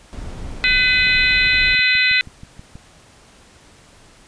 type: noise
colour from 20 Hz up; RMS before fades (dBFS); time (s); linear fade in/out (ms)
brown; -29; 0.13-1.75; 0
type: harmonic tone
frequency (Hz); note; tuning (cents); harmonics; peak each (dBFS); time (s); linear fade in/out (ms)
504; B4; +35; 3 / 4 / 5 / 6 / 7 / 8; -22 / -17 / -17 / -30 / -26 / -21; 0.64-2.21; 0
type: click train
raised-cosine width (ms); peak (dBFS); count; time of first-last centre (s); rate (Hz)
5; -24; 11; 1.15-2.755; 6.23
effects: pink hiss -48 dBFS RMS until 4.27 s + resampled to 22050 Hz